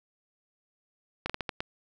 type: slowing click train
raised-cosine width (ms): 0.3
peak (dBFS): -15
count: 6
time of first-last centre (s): 1.26-1.605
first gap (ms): 36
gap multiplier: 1.33
effects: none